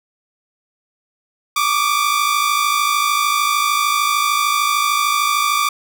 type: tone pair together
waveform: sawtooth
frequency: 1146.7 / 1200 Hz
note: D6 / D6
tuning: -42 / +37 cents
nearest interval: minor second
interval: 79 cents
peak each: -14 dBFS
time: 1.56-5.69 s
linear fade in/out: 5 ms
effects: 8-bit